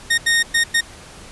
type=tone bursts at uneven times; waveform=sawtooth; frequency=1851 Hz; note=A#6; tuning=13 cents flat; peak=-10 dBFS; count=4; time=0.1-0.18 / 0.26-0.43 / 0.54-0.64 / 0.74-0.81 s; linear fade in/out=10 ms; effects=pink hiss -40 dBFS RMS until 1.31 s + resampled to 24000 Hz